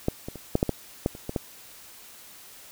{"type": "clicks", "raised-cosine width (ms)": 2, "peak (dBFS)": [-9, -20, -25, -7, -7, -11, -9, -27, -17, -12], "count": 10, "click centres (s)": [0.084, 0.285, 0.357, 0.554, 0.629, 0.693, 1.061, 1.151, 1.294, 1.362], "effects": ["white hiss -48 dBFS RMS until 2.71 s"]}